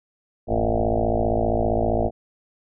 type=tone with frequency modulation; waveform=sine; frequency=350 Hz; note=F4; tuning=4 cents sharp; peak=-18 dBFS; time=0.47-2.11 s; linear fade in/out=50 ms; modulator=55.2 Hz; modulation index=6.8; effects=none